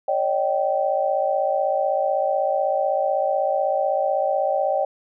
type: tone cluster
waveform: sine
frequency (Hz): 556 / 612 / 775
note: C#5 / D#5 / G5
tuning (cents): +5 / -29 / -20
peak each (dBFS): -23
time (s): 0.08-4.85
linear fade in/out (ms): 5
effects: none